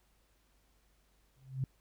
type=tone with exponential growth; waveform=sine; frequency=132.1 Hz; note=C3; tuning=17 cents sharp; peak=-28 dBFS; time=1.36-1.64 s; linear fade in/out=2 ms; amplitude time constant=60 ms; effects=added 50 Hz sine -70 dBFS peak until 1.8 s + pink hiss -73 dBFS RMS until 1.8 s